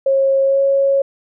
sine tone with pitch glide, 542 to 549.9 Hz, C#5 to C#5, -39 to -14 cents, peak -11 dBFS, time 0.06-1.02 s, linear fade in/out 5 ms, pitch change +25 cents, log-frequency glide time 0.43-0.61 s, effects none

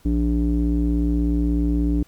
square tone with low-pass filter, 58.27 Hz, A#1, in tune, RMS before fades -20 dBFS, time 0.05-2.03 s, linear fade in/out 5 ms, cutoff 290 Hz, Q 4.5, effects pink hiss -56 dBFS RMS until 2.07 s

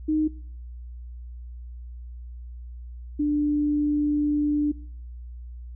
sine tone pair in turn, 308.9 / 295.1 Hz, D#4 / D4, -12 / +8 cents, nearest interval minor second, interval 80 cents, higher first, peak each -20 / -20 dBFS, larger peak neither, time 0.08-0.28 / 3.19-4.72 s, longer second, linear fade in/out 10 ms, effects noise-tail reverb RT60 0.6 s tail -22 dB re dry + added 60 Hz sine -36 dBFS peak until 5.75 s

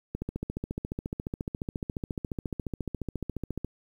click train, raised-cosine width 3 ms, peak -19 dBFS, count 51, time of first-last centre 0.15-3.647 s, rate 14.3 Hz, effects 9-bit

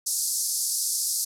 white band-pass noise, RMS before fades -27 dBFS, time 0.06-1.25 s, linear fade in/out 10 ms, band 4700 to 12000 Hz, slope 48 dB/octave, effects none

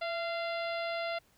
harmonic tone with a mistuned harmonic, 691 Hz, F5, 19 cents flat, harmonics 1 / 2 / 3 / 4 / 5 / 6 / 7, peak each -34 / -41 / -41 / -45 / -47 / -48 / -52 dBFS, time 0.01-1.19 s, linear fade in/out 10 ms, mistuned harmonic 1, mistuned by -52 cents, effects pink hiss -67 dBFS RMS until 1.37 s

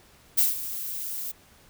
violet noise with ADSR envelope, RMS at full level -19 dBFS, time 0.37-1.32 s, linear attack 16 ms, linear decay 160 ms, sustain -14 dB, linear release 13 ms, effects pink hiss -56 dBFS RMS until 1.69 s

